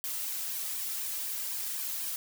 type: noise with flanger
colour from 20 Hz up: blue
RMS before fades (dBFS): -35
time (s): 0.04-2.16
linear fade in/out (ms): 0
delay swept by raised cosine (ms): 1.4 to 2.8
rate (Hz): 4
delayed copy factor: -0.8
effects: none